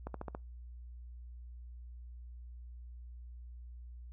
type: accelerating click train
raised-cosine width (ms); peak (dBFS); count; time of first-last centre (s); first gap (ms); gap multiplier
1; -26; 5; 0.07-0.349; 73; 0.97
effects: noise-tail reverb RT60 0.2 s tail -25 dB re dry + added 60 Hz sine -46 dBFS peak until 4.12 s